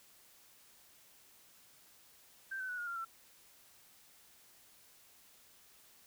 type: tone with pitch steps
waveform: sine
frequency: 1568 / 1520.7 / 1474.9 / 1430.4 / 1387.3 / 1345.5 Hz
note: G6 / F#6 / F#6 / F6 / F6 / E6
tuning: 0 / +47 / -6 / +41 / -12 / +35 cents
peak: -38 dBFS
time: 2.51-3.05 s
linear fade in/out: 10 ms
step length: 90 ms
effects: white hiss -63 dBFS RMS until 6.06 s